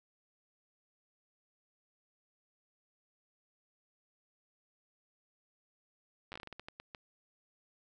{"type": "slowing click train", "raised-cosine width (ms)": 0.3, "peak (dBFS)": -29, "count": 13, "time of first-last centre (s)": [6.32, 6.948], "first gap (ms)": 9, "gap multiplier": 1.29, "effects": []}